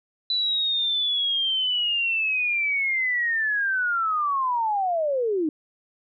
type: linear sweep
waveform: sine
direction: down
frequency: 3988 to 293.7 Hz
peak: -21 dBFS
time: 0.3-5.49 s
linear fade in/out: 2 ms
effects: none